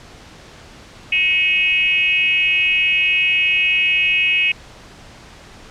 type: tone with frequency modulation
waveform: sine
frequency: 2536 Hz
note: D#7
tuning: 32 cents sharp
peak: -13 dBFS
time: 1.12-4.52 s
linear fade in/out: 5 ms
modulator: 330 Hz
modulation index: 0.82
effects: pink hiss -41 dBFS RMS until 5.7 s + low-pass 6000 Hz 12 dB/octave